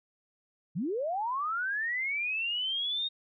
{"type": "linear sweep", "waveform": "sine", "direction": "up", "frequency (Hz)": [137.6, 3729], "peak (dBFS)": -29, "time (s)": [0.75, 3.09], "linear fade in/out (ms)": 20, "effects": []}